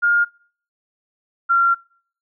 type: tone pair in turn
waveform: sine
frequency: 1415 / 1376.3 Hz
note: F6 / F6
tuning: +22 / -26 cents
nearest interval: unison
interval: 48 cents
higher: first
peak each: -13 / -12 dBFS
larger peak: second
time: 0.02-0.25 / 1.49-1.75 s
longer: second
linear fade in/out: 20 ms
effects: noise-tail reverb RT60 0.5 s tail -25 dB re dry